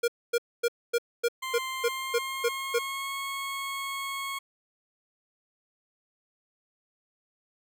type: tone bursts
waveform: square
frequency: 472.8 Hz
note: A#4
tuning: 24 cents sharp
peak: -23 dBFS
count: 10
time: 0.03-2.79 s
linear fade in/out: 10 ms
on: 51 ms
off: 250 ms
type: tone with pitch glide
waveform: 20% pulse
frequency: 1046.5 to 1096 Hz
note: C6 to C#6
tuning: 0 to -20 cents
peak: -27 dBFS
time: 1.42-4.39 s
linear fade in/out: 10 ms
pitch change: +80 cents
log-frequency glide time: 1.68-3.14 s
effects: none